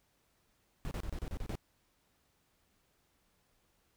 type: noise bursts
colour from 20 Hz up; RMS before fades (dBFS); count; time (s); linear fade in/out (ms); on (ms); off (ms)
brown; -38; 8; 0.85-1.555; 0; 61; 31
effects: pink hiss -74 dBFS RMS until 3.96 s